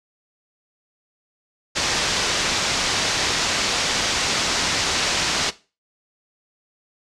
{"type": "low-pass noise", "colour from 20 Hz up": "white", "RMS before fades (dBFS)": -22, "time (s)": [1.75, 5.51], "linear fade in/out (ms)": 20, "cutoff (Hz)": 6400, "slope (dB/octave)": 24, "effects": ["noise-tail reverb RT60 0.3 s tail -17 dB re dry", "low-pass 10000 Hz 12 dB/octave"]}